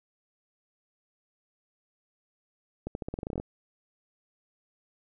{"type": "accelerating click train", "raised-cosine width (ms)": 2, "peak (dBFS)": -20, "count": 13, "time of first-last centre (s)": [2.87, 3.399], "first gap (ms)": 81, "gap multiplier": 0.88, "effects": []}